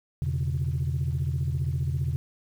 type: tone cluster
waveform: sine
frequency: 83.9 / 126.8 / 141.8 Hz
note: E2 / B2 / C#3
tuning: +31 / +46 / +40 cents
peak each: -28 dBFS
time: 0.22-2.16 s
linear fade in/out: 0 ms
effects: tanh soft clip ceiling -19 dBFS + 9-bit